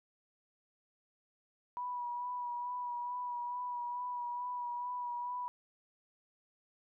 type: tone with vibrato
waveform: sine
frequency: 976 Hz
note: B5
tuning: 21 cents flat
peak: -36 dBFS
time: 1.77-5.48 s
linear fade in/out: 0 ms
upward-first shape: sine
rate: 2.3 Hz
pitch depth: 23 cents each way
effects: none